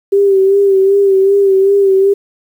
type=tone with vibrato; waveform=sine; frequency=392 Hz; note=G4; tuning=in tune; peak=-6 dBFS; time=0.12-2.14 s; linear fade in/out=10 ms; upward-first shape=sine; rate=2.6 Hz; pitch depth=42 cents each way; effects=7-bit